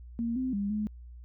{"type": "tone with pitch steps", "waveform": "sine", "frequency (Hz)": [232.4, 258, 201.2, 211.7], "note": ["A#3", "C4", "G3", "G#3"], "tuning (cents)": [-5, -24, 45, 33], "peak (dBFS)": -28, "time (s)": [0.19, 0.87], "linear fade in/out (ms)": 0, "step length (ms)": 170, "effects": ["added 60 Hz sine -44 dBFS peak until 1.24 s"]}